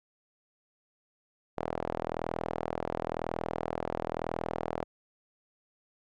sawtooth tone with band-pass filter, 40.98 Hz, E1, 9 cents flat, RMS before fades -35 dBFS, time 1.57-4.84 s, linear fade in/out 10 ms, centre 650 Hz, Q 1.5, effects none

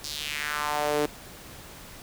sawtooth tone with high-pass filter sweep, 148.6 Hz, D3, 21 cents sharp, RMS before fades -29 dBFS, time 0.04-1.06 s, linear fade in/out 2 ms, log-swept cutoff 5000 to 360 Hz, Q 2.6, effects pink hiss -45 dBFS RMS until 2.02 s

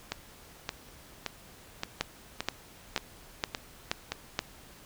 two click trains, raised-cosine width 0.2 ms, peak -14 / -10 dBFS, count 8 / 6, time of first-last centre 0.12-4.12 / 2.01-4.391 s, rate 1.75 / 2.1 Hz, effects pink hiss -53 dBFS RMS until 4.85 s

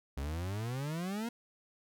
40% pulse exponential sweep, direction up, 66.2 to 240.1 Hz, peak -34 dBFS, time 0.17-1.29 s, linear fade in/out 5 ms, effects none

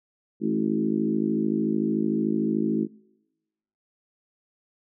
harmonic tone with a mistuned harmonic, 53.5 Hz, A1, 48 cents flat, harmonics 3 / 4 / 5 / 6 / 7 / 8, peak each -35 / -25 / -30 / -27 / -30 / -39 dBFS, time 0.4-2.88 s, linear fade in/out 50 ms, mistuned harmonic 7, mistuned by -17 cents, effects noise-tail reverb RT60 1.0 s tail -24 dB re dry

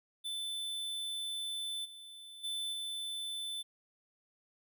square tone with level steps, 3520 Hz, A7, in tune, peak -37 / -49 / -36 / -38 dBFS, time 0.24-3.63 s, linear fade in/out 20 ms, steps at 1.84 / 2.43 / 2.72 s, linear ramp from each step 20 ms, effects none

